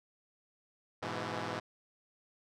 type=chord; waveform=5% pulse; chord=E major; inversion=first; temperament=equal with one note detuned; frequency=103.83 / 123.47 / 166.63 Hz; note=G#2 / B2 / E3; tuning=0 / 0 / +19 cents; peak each=-29 dBFS; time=1.02-1.6 s; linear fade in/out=10 ms; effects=low-pass 5000 Hz 12 dB/octave